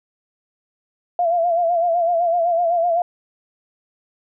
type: tone with vibrato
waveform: sine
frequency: 685 Hz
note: F5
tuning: 34 cents flat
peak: -15 dBFS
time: 1.19-3.02 s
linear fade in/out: 2 ms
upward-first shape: sine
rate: 7.9 Hz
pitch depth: 67 cents each way
effects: none